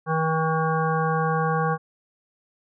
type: harmonic tone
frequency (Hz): 160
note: D#3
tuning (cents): +49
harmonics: 1 / 3 / 5 / 7 / 9 / 10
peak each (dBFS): -24 / -27 / -27 / -27 / -33 / -34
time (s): 0.06-1.78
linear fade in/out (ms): 50
effects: none